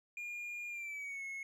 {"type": "tone with pitch glide", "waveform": "triangle", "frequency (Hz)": [2419, 2180], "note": ["D#7", "C#7"], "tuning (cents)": [-49, -29], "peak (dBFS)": -39, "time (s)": [0.17, 1.43], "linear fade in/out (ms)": 2, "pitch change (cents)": -180, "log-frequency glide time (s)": [0.69, 1.24], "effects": []}